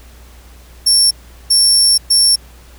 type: tone bursts at uneven times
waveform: 30% pulse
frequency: 5450 Hz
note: F8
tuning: 43 cents flat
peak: -4 dBFS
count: 3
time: 0.86-1.11 / 1.5-1.98 / 2.1-2.36 s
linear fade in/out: 10 ms
effects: added 60 Hz sine -38 dBFS peak until 2.78 s + pink hiss -45 dBFS RMS until 2.78 s